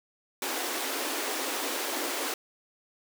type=high-pass noise; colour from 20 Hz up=pink; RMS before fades=-32 dBFS; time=0.42-2.34 s; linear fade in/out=2 ms; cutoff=260 Hz; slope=96 dB/octave; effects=none